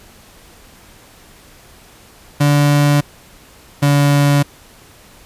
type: tone pair in turn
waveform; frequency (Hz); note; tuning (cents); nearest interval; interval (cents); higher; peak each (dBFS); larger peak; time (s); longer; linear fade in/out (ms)
35% pulse; 145.2 / 143.28; D3 / D3; -19 / -42; unison; 23; first; -8; neither; 2.4-3.01 / 3.82-4.43; neither; 10
effects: pink hiss -44 dBFS RMS until 5.25 s + resampled to 32000 Hz